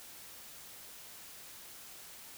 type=silence; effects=white hiss -51 dBFS RMS until 2.37 s